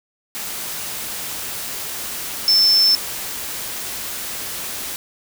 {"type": "tone in noise", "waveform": "sine", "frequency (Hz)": 5300, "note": "E8", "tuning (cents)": 9, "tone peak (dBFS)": -11, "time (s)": [2.48, 2.95], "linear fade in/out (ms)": 0, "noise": "white", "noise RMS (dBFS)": -28, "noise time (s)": [0.35, 4.96], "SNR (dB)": 14, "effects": []}